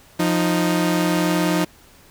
sawtooth tone pair together, 175.07 / 310.5 Hz, F3 / D#4, +5 / -3 cents, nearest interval minor seventh, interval 992 cents, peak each -16 dBFS, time 0.19-1.65 s, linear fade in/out 10 ms, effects pink hiss -50 dBFS RMS until 2.1 s

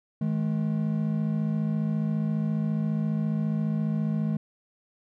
triangle tone pair together, 158.26 / 212.9 Hz, D#3 / G#3, +30 / +43 cents, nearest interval perfect fourth, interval 513 cents, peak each -25 dBFS, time 0.21-4.37 s, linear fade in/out 5 ms, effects none

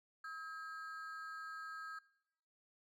triangle ring-modulated tone, 1450 Hz, F#6, 35 cents flat, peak -40 dBFS, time 0.24-1.99 s, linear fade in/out 5 ms, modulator 166 Hz, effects noise-tail reverb RT60 0.8 s tail -21 dB re dry

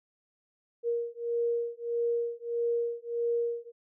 sine beating tone pair, 469.6 / 471.2 Hz, A#4 / A#4, +13 / +19 cents, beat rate 1.6 Hz, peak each -31 dBFS, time 0.83-3.72 s, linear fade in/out 50 ms, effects none

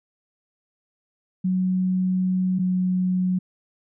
sine tone pair in turn, 185 / 183.51 Hz, F#3 / F#3, 0 / -14 cents, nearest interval unison, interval 14 cents, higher first, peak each -19 dBFS, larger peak neither, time 1.44-2.59 / 2.59-3.39 s, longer first, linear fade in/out 10 ms, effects none

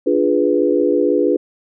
sine chord, D diminished seventh, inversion none, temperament equal, 293.7 / 349.2 / 415.3 / 493.9 Hz, D4 / F4 / Ab4 / Cb5, 0 / 0 / 0 / 0 cents, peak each -18 dBFS, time 0.06-1.37 s, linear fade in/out 10 ms, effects none

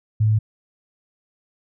sine tone, 108.2 Hz, A2, 29 cents flat, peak -14 dBFS, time 0.2-0.39 s, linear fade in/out 10 ms, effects none

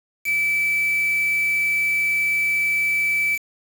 sine tone with quantisation, 2313 Hz, D7, 27 cents flat, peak -18 dBFS, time 0.24-3.39 s, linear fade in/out 50 ms, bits 5, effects none

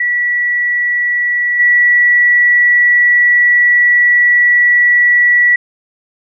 sine tone with level steps, 1945 Hz, B6, 27 cents flat, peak -11 / -6 dBFS, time 0-5.56 s, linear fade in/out 5 ms, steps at 1.59 s, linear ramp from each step 10 ms, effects none

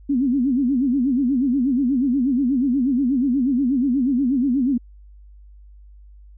sine tone with vibrato, 261 Hz, C4, 4 cents flat, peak -16 dBFS, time 0.09-4.78 s, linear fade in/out 10 ms, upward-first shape sine, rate 8.3 Hz, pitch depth 170 cents each way, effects added 50 Hz sine -42 dBFS peak until 6.37 s

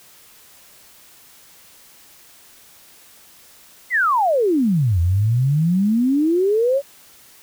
sine exponential two-way sweep, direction down then up, 2122 to 82.41 to 574 Hz, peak -14 dBFS, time 3.9-6.82 s, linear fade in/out 50 ms, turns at 5 s, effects white hiss -48 dBFS RMS until 7.42 s

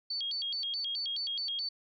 sine tone with vibrato, 3835 Hz, A#7, 48 cents sharp, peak -32 dBFS, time 0.1-1.69 s, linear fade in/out 5 ms, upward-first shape square, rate 4.7 Hz, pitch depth 280 cents each way, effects none

